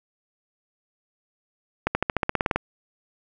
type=accelerating click train; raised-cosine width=0.5 ms; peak=-6 dBFS; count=12; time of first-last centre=1.87-2.56 s; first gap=80 ms; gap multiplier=0.95; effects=none